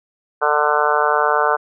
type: harmonic tone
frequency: 149 Hz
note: D3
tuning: 25 cents sharp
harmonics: 3 / 4 / 5 / 6 / 7 / 8 / 9 / 10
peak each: -22 / -22 / -22 / -22 / -22 / -22 / -22 / -22 dBFS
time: 0.41-1.57 s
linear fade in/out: 20 ms
effects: none